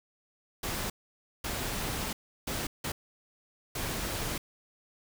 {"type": "noise bursts at uneven times", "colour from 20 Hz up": "pink", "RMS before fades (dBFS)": -34, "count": 5, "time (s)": [[0.63, 0.9], [1.44, 2.13], [2.47, 2.67], [2.84, 2.92], [3.75, 4.38]], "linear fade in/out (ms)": 5, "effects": []}